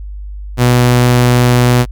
sawtooth tone, 123 Hz, B2, 7 cents flat, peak -3 dBFS, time 0.57-1.86 s, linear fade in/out 50 ms, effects added 50 Hz sine -23 dBFS peak until 1.91 s

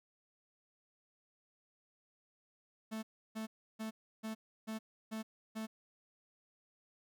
45% pulse tone bursts, 220 Hz, A3, in tune, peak -39 dBFS, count 7, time 2.91-5.67 s, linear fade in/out 20 ms, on 120 ms, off 320 ms, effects none

